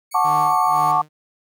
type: tone with vibrato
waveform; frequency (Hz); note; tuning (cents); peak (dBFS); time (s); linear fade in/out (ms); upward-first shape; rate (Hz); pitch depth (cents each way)
5% pulse; 2217; C#7; 0; -27; 0.11-0.92; 10; triangle; 7.8; 25
type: chord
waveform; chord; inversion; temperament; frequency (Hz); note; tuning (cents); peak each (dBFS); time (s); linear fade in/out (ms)
sine; D major seventh; first; just; 734.2 / 881 / 1101.2 / 1174.7; F#5 / A5 / C#6 / D6; -14 / +2 / -12 / 0; -20; 0.14-1.02; 10
type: tone with tremolo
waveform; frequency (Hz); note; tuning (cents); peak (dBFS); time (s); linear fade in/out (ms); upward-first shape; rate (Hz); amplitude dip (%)
sawtooth; 152.5; D#3; -34; -25; 0.24-1.09; 10; sine; 2; 100
effects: none